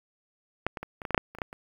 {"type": "clicks", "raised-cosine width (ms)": 0.5, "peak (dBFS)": [-10, -19, -21, -23, -18, -17, -6, -6, -29, -25, -14, -26], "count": 12, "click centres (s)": [0.666, 0.772, 0.83, 1.018, 1.052, 1.107, 1.146, 1.178, 1.35, 1.386, 1.418, 1.529], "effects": ["8-bit"]}